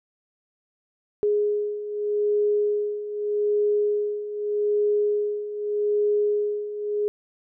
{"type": "beating tone pair", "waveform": "sine", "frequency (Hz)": [415.3, 416.12], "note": ["G#4", "G#4"], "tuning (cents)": [0, 3], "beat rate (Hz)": 0.82, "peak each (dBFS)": [-27, -22], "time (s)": [1.23, 7.08], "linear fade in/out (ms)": 0, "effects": []}